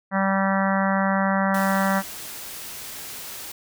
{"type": "harmonic tone", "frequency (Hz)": 193.8, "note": "G3", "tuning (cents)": -20, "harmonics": [1, 3, 4, 5, 6, 7, 8, 9, 10], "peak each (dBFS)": [-22, -27, -28, -29, -30, -30, -31, -32, -32], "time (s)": [0.11, 2.03], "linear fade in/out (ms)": 50}
{"type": "noise", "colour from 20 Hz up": "white", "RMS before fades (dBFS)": -36, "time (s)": [1.54, 3.52], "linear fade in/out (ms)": 5}
{"effects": []}